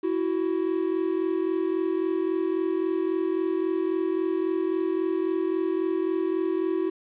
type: tone pair together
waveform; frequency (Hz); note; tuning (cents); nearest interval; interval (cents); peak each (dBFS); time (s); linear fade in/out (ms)
triangle; 329.9 / 373.6; E4 / F#4; +1 / +17; major second; 216; -24; 0.03-6.9; 10
effects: resampled to 8000 Hz + 9-bit